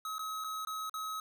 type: tone with dropouts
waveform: square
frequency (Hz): 1278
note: D#6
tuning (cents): +46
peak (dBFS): -37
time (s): 0.05-1.2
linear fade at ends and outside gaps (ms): 2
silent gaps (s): 0.183-0.192 / 0.44-0.444 / 0.65-0.671 / 0.896-0.94
effects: none